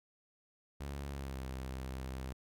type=tone with pitch glide; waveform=sawtooth; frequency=70 to 65.31 Hz; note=C#2 to C2; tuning=+18 to -3 cents; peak=-36 dBFS; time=0.8-2.33 s; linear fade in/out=10 ms; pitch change=-121 cents; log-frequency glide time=1.11-1.42 s; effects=none